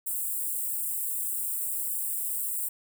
white high-pass noise, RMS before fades -31 dBFS, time 0.06-2.69 s, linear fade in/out 10 ms, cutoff 7700 Hz, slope 96 dB/octave, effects none

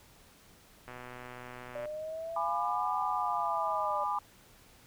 click train, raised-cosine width 0.5 ms, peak -30 dBFS, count 122, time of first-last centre 0.88-1.856 s, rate 124 Hz
sine linear two-way sweep, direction up then down, 587.3 to 760 to 587.3 Hz, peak -36 dBFS, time 1.75-4.04 s, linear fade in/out 5 ms, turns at 3.02 s
sine chord, G# diminished, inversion none, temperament just, 830.6 / 996.7 / 1196.1 Hz, G#5 / B5 / D6, 0 / +16 / +31 cents, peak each -34 dBFS, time 2.36-4.19 s, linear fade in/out 5 ms
effects pink hiss -59 dBFS RMS until 4.86 s

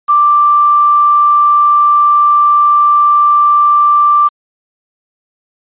sine tone with quantisation, 1177 Hz, D6, 3 cents sharp, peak -5 dBFS, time 0.08-4.29 s, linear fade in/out 20 ms, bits 5, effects resampled to 8000 Hz

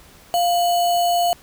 sine tone with sample-and-hold, 698.5 Hz, F5, in tune, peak -15 dBFS, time 0.34-1.33 s, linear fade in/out 0 ms, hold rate 3675 Hz, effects pink hiss -48 dBFS RMS until 1.42 s

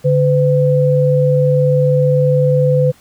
sine tone pair together, 144.2 / 505.9 Hz, D3 / B4, -31 / +42 cents, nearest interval octave + minor seventh, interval 2173 cents, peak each -12 dBFS, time 0.04-2.92 s, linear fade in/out 20 ms, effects pink hiss -48 dBFS RMS until 3 s

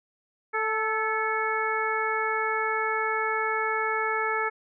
harmonic tone with a mistuned harmonic, 440 Hz, A4, in tune, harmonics 1 / 2 / 3 / 4 / 5, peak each -31 / -31 / -29 / -31 / -32 dBFS, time 0.53-4.5 s, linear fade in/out 20 ms, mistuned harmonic 4, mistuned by -37 cents, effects none

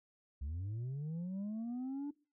sine linear sweep, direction up, 65.41 to 293.7 Hz, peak -35 dBFS, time 0.41-2.11 s, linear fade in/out 10 ms, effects noise-tail reverb RT60 0.3 s tail -20 dB re dry + tanh soft clip ceiling -37 dBFS

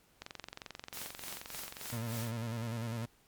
click train, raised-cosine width 0.2 ms, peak -25 dBFS, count 39, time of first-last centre 0.22-1.901 s, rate 22.6 Hz
white noise with tremolo, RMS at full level -43 dBFS, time 0.93-2.31 s, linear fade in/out 2 ms, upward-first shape sine, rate 3.4 Hz, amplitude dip 75%
30% pulse tone with vibrato, 115 Hz, A#2, 23 cents flat, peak -33 dBFS, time 1.92-3.06 s, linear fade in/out 10 ms, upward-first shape square, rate 10 Hz, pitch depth 52 cents each way
effects pink hiss -67 dBFS RMS until 3.27 s + MP3 96 kbps

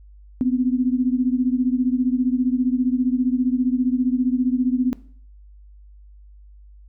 sine beating tone pair, 248 / 263 Hz, B3 / C4, +7 / +9 cents, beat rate 15 Hz, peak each -19 / -21 dBFS, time 0.41-4.93 s, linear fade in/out 0 ms, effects noise-tail reverb RT60 0.5 s tail -19 dB re dry + added 50 Hz sine -43 dBFS peak until 6.88 s

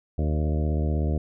harmonic tone with a mistuned harmonic, 76.3 Hz, D#2, 33 cents flat, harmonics 1 / 2 / 3 / 4 / 5 / 6 / 7 / 8 / 9, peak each -23 / -29 / -33 / -35 / -37 / -39 / -40 / -41 / -42 dBFS, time 0.18-1.18 s, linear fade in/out 5 ms, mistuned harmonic 7, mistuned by +27 cents, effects none

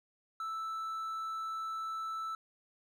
triangle tone, 1318.5 Hz, E6, in tune, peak -34 dBFS, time 0.4-2.35 s, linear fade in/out 2 ms, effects none

